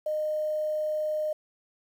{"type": "tone with quantisation", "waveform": "sine", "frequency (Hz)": 613, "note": "D#5", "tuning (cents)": -26, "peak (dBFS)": -26, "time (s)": [0.06, 1.33], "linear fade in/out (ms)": 5, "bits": 9, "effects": []}